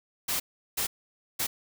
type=noise bursts at uneven times; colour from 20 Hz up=white; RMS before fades=-29 dBFS; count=3; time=0.28-0.4 / 0.77-0.87 / 1.39-1.47 s; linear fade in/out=10 ms; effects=none